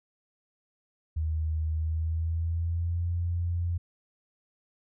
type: tone with pitch glide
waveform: sine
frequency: 78.8 to 86.43 Hz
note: D#2 to F2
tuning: +23 to -17 cents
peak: -26 dBFS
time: 1.16-3.78 s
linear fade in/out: 10 ms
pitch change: +160 cents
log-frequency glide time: 1.73-3.07 s
effects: none